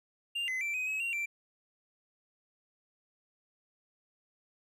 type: tone with pitch steps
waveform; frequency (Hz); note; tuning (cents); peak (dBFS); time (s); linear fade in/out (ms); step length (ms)
triangle; 2794 / 2039 / 2342 / 2512 / 2561 / 2756 / 2349; F7 / C7 / D7 / D#7 / D#7 / F7 / D7; 0 / -45 / -5 / +16 / +49 / -24 / 0; -30; 0.35-1.26; 10; 130
effects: none